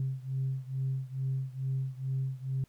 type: beating tone pair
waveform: sine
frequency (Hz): 131.9 / 134.2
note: C3 / C3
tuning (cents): +14 / +44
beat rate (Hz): 2.3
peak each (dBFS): -32 / -34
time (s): 0-2.64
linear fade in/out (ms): 2
effects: tanh soft clip ceiling -24 dBFS + pink hiss -68 dBFS RMS until 2.68 s